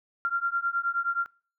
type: beating tone pair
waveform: sine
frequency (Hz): 1379 / 1388.5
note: F6 / F6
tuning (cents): -22 / -10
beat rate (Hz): 9.5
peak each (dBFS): -28 / -28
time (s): 0.25-1.26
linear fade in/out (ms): 0
effects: noise-tail reverb RT60 0.4 s tail -23 dB re dry